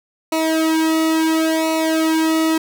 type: tone with flanger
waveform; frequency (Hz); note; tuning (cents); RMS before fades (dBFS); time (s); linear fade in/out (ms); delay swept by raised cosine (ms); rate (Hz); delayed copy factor
sawtooth; 320.1; D#4; +49; -17; 0.32-2.58; 5; 0.6 to 1.9; 0.72; -0.95
effects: none